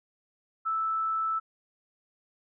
sine tone, 1316 Hz, E6, 3 cents flat, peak -26 dBFS, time 0.65-1.4 s, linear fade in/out 20 ms, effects none

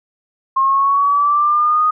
sine linear sweep, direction up, 1067 to 1246 Hz, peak -11 dBFS, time 0.56-1.91 s, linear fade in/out 10 ms, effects none

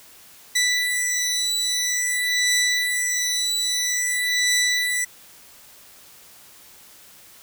15% pulse beating tone pair, 1975.5 / 1976 Hz, B6 / B6, 0 / 0 cents, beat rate 0.5 Hz, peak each -17 / -17 dBFS, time 0.55-5.05 s, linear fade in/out 10 ms, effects white hiss -48 dBFS RMS until 7.42 s

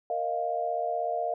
sine chord, Bb suspended fourth, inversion none, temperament equal, 466.2 / 622.3 / 698.5 Hz, Bb4 / Eb5 / F5, 0 / 0 / 0 cents, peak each -35 / -32 / -29 dBFS, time 0.1-1.34 s, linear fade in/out 2 ms, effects none

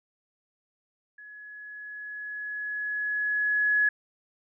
sine tone with level ramp, 1690 Hz, G#6, 30 cents sharp, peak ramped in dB -44 to -19 dBFS, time 1.18-3.89 s, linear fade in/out 5 ms, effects none

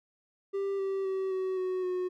triangle tone with pitch steps, 394.2 / 388.1 / 382.1 / 376.2 / 370.4 / 364.6 Hz, G4 / G4 / G4 / F#4 / F#4 / F#4, +10 / -17 / -44 / +29 / +2 / -25 cents, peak -27 dBFS, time 0.53-2.09 s, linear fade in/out 20 ms, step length 260 ms, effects none

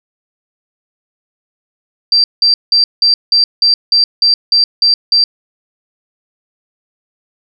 sine tone bursts, 4699 Hz, D8, in tune, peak -6 dBFS, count 11, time 2.12-5.24 s, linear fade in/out 2 ms, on 120 ms, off 180 ms, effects none

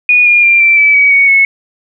sine tone with pitch steps, 2459 / 2420 / 2381 / 2343 / 2305 / 2268 / 2232 / 2196 Hz, D#7 / D#7 / D7 / D7 / D7 / C#7 / C#7 / C#7, -21 / -49 / +23 / -5 / -33 / +39 / +11 / -17 cents, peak -4 dBFS, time 0.09-1.45 s, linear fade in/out 2 ms, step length 170 ms, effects none

